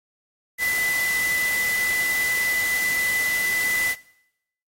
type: tone in noise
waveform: sine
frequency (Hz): 2000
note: B6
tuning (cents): +21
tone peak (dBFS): -20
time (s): 0.58-3.96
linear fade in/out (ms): 50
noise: white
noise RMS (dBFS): -30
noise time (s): 0.58-3.96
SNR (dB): +7
effects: noise-tail reverb RT60 0.8 s tail -20 dB re dry + AAC 48 kbps